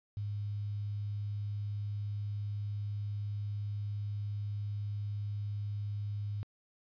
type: tone with quantisation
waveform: sine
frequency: 102.9 Hz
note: G#2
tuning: 16 cents flat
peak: -34 dBFS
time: 0.17-6.43 s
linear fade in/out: 0 ms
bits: 10
effects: resampled to 11025 Hz